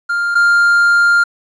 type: tone pair in turn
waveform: triangle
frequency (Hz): 1400 / 1400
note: F6 / F6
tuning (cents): +4 / +4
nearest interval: unison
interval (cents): 0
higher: neither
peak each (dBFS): -12 / -6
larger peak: second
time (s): 0.09-0.35 / 0.35-1.24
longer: second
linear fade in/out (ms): 10
effects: resampled to 22050 Hz + 8-bit